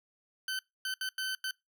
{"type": "tone bursts at uneven times", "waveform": "20% pulse", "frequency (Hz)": 1528, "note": "G6", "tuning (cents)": -45, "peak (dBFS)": -28, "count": 5, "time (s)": [[0.48, 0.59], [0.85, 0.94], [1.01, 1.09], [1.18, 1.35], [1.44, 1.51]], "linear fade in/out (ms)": 2, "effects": ["noise-tail reverb RT60 0.2 s tail -24 dB re dry"]}